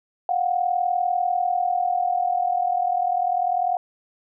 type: tone pair together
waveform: sine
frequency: 712.8 / 753 Hz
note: F5 / F#5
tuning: +35 / +30 cents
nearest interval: minor second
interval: 95 cents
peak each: -21 / -24 dBFS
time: 0.29-3.77 s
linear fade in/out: 2 ms
effects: none